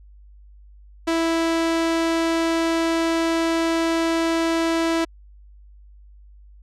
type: tone with low-pass filter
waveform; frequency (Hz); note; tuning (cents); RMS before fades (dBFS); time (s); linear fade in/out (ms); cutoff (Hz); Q
sawtooth; 329.6; E4; 0; -21; 1.07-5.05; 10; 8300; 0.54
effects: added 50 Hz sine -44 dBFS peak until 6.62 s